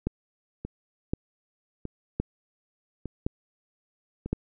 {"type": "two click trains", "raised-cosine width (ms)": 3, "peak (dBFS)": [-21, -13], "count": [4, 5], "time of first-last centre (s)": [[0.65, 4.26], [0.07, 4.33]], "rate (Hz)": [0.831, 0.939], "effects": []}